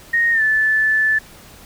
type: tone with pitch glide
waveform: sine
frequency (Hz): 1862 to 1747.4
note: A#6 to A6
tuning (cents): -2 to -12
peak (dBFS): -13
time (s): 0.13-1.19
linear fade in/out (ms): 10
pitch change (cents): -110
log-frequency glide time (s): 0.32-0.42
effects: pink hiss -43 dBFS RMS until 1.65 s